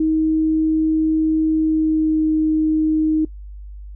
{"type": "tone with pitch glide", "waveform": "sine", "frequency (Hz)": [315.4, 312.1], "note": ["D#4", "D#4"], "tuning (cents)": [24, 5], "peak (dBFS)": -14, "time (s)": [0, 3.25], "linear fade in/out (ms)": 5, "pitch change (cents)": -19, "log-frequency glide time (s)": [1.54, 2.29], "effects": ["noise-tail reverb RT60 0.1 s tail -22 dB re dry", "added 50 Hz sine -32 dBFS peak until 3.95 s"]}